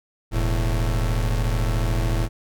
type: tone pair together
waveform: 45% pulse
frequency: 41.43 / 110.6 Hz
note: E1 / A2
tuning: +9 / +9 cents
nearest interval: octave + perfect fourth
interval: 1700 cents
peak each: -21 / -24 dBFS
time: 0.31-2.29 s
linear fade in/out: 50 ms
effects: none